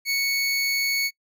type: tone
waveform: 25% pulse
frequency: 2217 Hz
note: C#7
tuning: in tune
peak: -18 dBFS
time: 0.05-1.11 s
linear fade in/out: 50 ms
effects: noise-tail reverb RT60 0.1 s tail -26 dB re dry